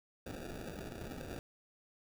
white noise with sample-and-hold, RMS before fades -45 dBFS, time 0.26-1.39 s, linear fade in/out 2 ms, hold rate 1050 Hz, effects none

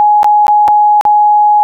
sine tone with dropouts, 837 Hz, G#5, 13 cents sharp, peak -4 dBFS, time 0-1.63 s, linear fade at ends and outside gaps 0 ms, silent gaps 0.231-0.244 / 0.468-0.481 / 0.679-0.684 / 1.011-1.052 s, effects none

